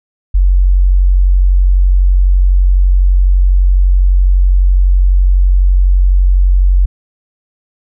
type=tone; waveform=sine; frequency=45.97 Hz; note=F#1; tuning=10 cents flat; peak=-5 dBFS; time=0.34-6.86 s; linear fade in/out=10 ms; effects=none